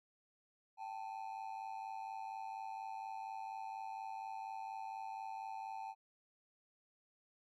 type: ring-modulated tone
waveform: triangle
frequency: 830.6 Hz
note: G#5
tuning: in tune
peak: -38 dBFS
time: 0.77-5.95 s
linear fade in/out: 50 ms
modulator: 52.1 Hz
effects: none